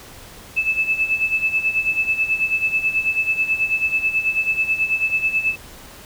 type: tone with tremolo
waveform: sine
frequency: 2620 Hz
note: E7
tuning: 11 cents flat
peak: -14 dBFS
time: 0.56-5.56 s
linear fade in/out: 20 ms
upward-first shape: sine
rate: 9.2 Hz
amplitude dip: 75%
effects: pink hiss -41 dBFS RMS until 6.05 s